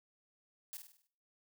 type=noise with echo; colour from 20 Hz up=blue; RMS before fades=-45 dBFS; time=0.73-0.77 s; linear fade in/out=0 ms; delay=50 ms; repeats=6; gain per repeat=-6 dB; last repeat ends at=1.07 s; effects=noise-tail reverb RT60 0.5 s tail -17 dB re dry